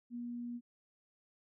sine tone, 240 Hz, B3, 49 cents flat, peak -39 dBFS, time 0.1-0.61 s, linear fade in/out 50 ms, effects none

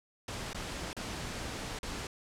pink noise with dropouts, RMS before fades -39 dBFS, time 0.28-2.07 s, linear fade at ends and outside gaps 2 ms, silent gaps 0.532-0.546 / 0.931-0.966 / 1.789-1.83 s, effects low-pass 8000 Hz 12 dB/octave

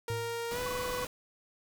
sawtooth tone with pitch glide, 466.2 to 496.8 Hz, A#4 to B4, 0 to +10 cents, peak -30 dBFS, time 0.08-1.05 s, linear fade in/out 2 ms, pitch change +110 cents, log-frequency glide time 0.5-0.6 s
triangle tone with exponential decay, 110 Hz, A2, in tune, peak -30 dBFS, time 0.1-0.61 s, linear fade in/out 0 ms, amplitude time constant 110 ms
pink noise, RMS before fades -41 dBFS, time 0.51-1.07 s, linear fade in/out 2 ms
sine tone bursts, 1108.7 Hz, C#6, in tune, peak -37 dBFS, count 9, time 0.66-1.042 s, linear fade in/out 2 ms, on 22 ms, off 23 ms
effects none

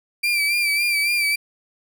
35% pulse tone with vibrato, 2349 Hz, D7, in tune, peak -16 dBFS, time 0.23-1.36 s, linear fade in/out 10 ms, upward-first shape sine, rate 3.6 Hz, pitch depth 47 cents each way, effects none

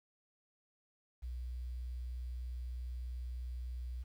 sine tone, 61.6 Hz, B1, 4 cents flat, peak -38 dBFS, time 1.22-4.04 s, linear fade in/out 20 ms, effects tanh soft clip ceiling -34 dBFS + 11-bit

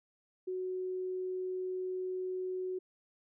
sine tone, 370 Hz, F#4, in tune, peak -34 dBFS, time 0.47-2.79 s, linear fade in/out 10 ms, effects none

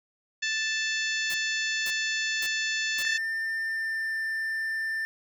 harmonic tone, 880 Hz, A5, in tune, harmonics 2 / 3 / 4 / 5 / 6 / 7 / 8, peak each -29 / -33 / -35 / -37 / -39 / -40 / -41 dBFS, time 0.42-3.18 s, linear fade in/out 10 ms
white noise bursts, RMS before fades -38 dBFS, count 4, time 1.3-3.024 s, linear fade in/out 0 ms, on 41 ms, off 520 ms
triangle tone with pitch glide, 1796 to 1784.6 Hz, A6 to A6, +35 to +24 cents, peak -26 dBFS, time 3.05-5.05 s, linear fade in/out 0 ms, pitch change -11 cents, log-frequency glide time 3.6-4.18 s
effects none

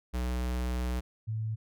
square / sine tone pair in turn, 61.74 / 110.01 Hz, B1 / A2, 0 / 0 cents, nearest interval minor seventh, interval 1000 cents, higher second, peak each -30 / -30 dBFS, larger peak neither, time 0.13-1.01 / 1.27-1.56 s, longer first, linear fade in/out 20 ms, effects none

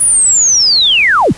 sine linear sweep, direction down, 9956 to 61.7 Hz, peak -6 dBFS, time 0-1.33 s, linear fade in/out 10 ms, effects pink hiss -34 dBFS RMS until 1.37 s + resampled to 24000 Hz

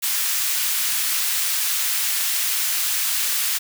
white high-pass noise, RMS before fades -22 dBFS, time 0.02-3.59 s, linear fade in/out 20 ms, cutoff 1500 Hz, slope 12 dB/octave, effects none

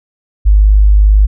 sine tone, 51.1 Hz, G#1, 27 cents flat, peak -3 dBFS, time 0.45-1.27 s, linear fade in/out 20 ms, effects none

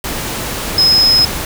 sine tone in noise, 5120 Hz, D#8, 49 cents sharp, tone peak -7 dBFS, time 0.78-1.25 s, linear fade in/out 2 ms, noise pink, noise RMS -21 dBFS, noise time 0.04-1.45 s, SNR +11 dB, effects none

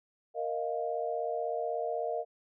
sine chord, Bb suspended fourth, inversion none, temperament equal, 466.2 / 622.3 / 698.5 Hz, Bb4 / Eb5 / F5, 0 / 0 / 0 cents, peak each -35 / -35 / -35 dBFS, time 0.34-2.25 s, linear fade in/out 50 ms, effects none

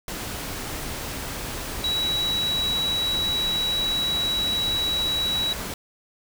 sine tone in noise, 3900 Hz, B7, 23 cents flat, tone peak -22 dBFS, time 1.84-5.53 s, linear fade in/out 2 ms, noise pink, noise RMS -32 dBFS, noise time 0.08-5.74 s, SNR +7 dB, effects none

